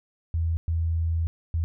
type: tone bursts at uneven times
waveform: sine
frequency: 82.41 Hz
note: E2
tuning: in tune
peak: -22 dBFS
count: 3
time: 0.34-0.57 / 0.68-1.27 / 1.54-1.64 s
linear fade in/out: 0 ms
effects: none